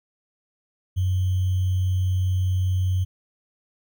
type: tone with sample-and-hold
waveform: sine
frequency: 92.5 Hz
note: F#2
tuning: in tune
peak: -19 dBFS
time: 0.96-3.05 s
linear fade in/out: 20 ms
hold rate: 3150 Hz
effects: none